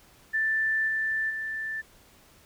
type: tone with level steps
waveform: sine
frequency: 1767 Hz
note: A6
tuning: 7 cents sharp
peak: -23 / -25 / -30 dBFS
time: 0.33-1.82 s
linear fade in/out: 20 ms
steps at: 0.87 / 1.29 s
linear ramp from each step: 20 ms
effects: pink hiss -57 dBFS RMS until 2.45 s